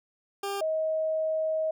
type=tone pair in turn; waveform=20% pulse / sine; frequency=398.6 / 632.7 Hz; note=G4 / D#5; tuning=+29 / +29 cents; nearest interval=minor sixth; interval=800 cents; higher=second; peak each=-25 dBFS; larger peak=neither; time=0.43-0.61 / 0.61-1.71 s; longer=second; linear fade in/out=5 ms; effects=none